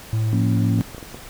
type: tone with vibrato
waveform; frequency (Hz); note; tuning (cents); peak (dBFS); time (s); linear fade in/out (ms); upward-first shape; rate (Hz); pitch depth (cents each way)
triangle; 109.8; A2; -3; -16; 0.13-0.81; 0; sine; 3.5; 15
type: chord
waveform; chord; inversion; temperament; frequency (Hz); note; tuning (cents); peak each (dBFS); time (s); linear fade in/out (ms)
sine; Bb minor; second; equal; 174.61 / 233.1 / 277.2; F3 / Bb3 / Db4; 0 / 0 / 0; -24 / -24 / -25; 0.33-0.82; 0
type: clicks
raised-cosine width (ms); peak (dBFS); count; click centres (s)
2; -22; 5; 0.789 / 0.947 / 0.981 / 1.028 / 1.145
effects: pink hiss -40 dBFS RMS until 1.29 s